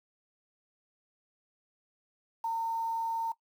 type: tone with quantisation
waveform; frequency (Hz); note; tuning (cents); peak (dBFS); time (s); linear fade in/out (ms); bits
sine; 911; A#5; -40; -29; 2.44-3.32; 5; 9
effects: noise-tail reverb RT60 0.1 s tail -18 dB re dry